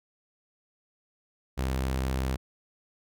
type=tone; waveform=sawtooth; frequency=65.41 Hz; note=C2; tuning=in tune; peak=-23 dBFS; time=1.57-2.37 s; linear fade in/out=20 ms; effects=none